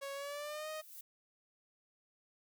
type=tone with pitch glide; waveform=sawtooth; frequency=554.4 to 622.3 Hz; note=C#5 to D#5; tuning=0 to 0 cents; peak=-37 dBFS; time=0.01-0.82 s; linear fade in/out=20 ms; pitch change=+200 cents; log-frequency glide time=0.14-0.69 s
type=noise with exponential growth; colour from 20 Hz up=violet; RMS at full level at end=-48 dBFS; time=0.36-1.01 s; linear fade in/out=5 ms; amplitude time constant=140 ms
effects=none